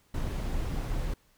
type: noise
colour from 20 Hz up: brown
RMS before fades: -31 dBFS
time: 0.14-1.14 s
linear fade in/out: 5 ms
effects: pink hiss -66 dBFS RMS until 1.37 s